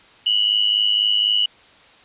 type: tone pair together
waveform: sine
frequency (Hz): 2888 / 2992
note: F#7 / F#7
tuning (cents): -43 / +19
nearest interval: minor second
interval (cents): 62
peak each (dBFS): -18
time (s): 0.26-1.46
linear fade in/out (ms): 5
effects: white hiss -49 dBFS RMS until 2.04 s + resampled to 8000 Hz